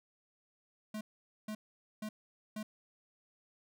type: tone bursts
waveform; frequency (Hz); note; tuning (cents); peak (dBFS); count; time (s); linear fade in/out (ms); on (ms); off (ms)
square; 214.5; A3; -44; -39; 4; 0.94-2.63; 5; 70; 470
effects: none